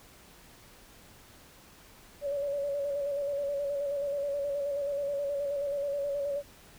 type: tone with vibrato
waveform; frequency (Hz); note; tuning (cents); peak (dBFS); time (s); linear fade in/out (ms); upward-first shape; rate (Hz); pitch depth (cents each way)
sine; 567; C#5; +39; -29; 2.21-6.43; 50; square; 9.4; 31
effects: pink hiss -55 dBFS RMS until 6.78 s